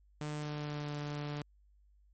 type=tone with pitch glide; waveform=sawtooth; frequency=149.9 to 146.82 Hz; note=D3 to D3; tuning=+36 to 0 cents; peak=-33 dBFS; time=0.21-1.42 s; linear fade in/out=2 ms; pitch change=-36 cents; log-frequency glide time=0.35-0.94 s; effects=added 50 Hz sine -62 dBFS peak until 2.13 s + MP3 32 kbps